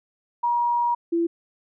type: tone pair in turn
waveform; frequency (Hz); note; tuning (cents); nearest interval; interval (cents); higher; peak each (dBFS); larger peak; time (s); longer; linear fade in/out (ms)
sine; 954 / 337.3; A#5 / E4; +40 / +40; octave + tritone; 1800; first; -19; neither; 0.43-0.95 / 1.12-1.27; first; 10
effects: none